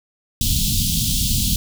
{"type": "band-stop noise", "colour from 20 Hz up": "pink", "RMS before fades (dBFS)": -19, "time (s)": [0.41, 1.56], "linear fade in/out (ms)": 2, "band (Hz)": [240, 3100], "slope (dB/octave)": 48, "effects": []}